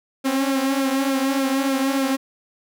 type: tone with flanger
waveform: sawtooth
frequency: 270 Hz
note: C#4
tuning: 45 cents flat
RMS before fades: -21 dBFS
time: 0.24-2.17 s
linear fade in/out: 20 ms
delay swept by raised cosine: 1 to 6.1 ms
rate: 3.4 Hz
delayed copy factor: -0.6
effects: none